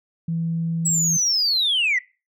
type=tone with pitch glide; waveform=sine; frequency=165.5 to 164.26 Hz; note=E3 to E3; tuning=+7 to -6 cents; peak=-21 dBFS; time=0.28-1.17 s; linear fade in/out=5 ms; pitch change=-13 cents; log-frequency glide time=0.75-0.95 s
type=linear sweep; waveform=sine; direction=down; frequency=7840 to 1900 Hz; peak=-16 dBFS; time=0.85-1.99 s; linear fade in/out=10 ms
effects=noise-tail reverb RT60 0.3 s tail -21 dB re dry + tanh soft clip ceiling -14 dBFS